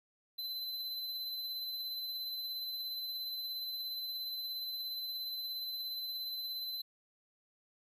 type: tone with tremolo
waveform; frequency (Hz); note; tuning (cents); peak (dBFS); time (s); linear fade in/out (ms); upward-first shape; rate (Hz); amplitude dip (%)
square; 4043; B7; +40; -37; 0.38-6.82; 10; triangle; 17; 30
effects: none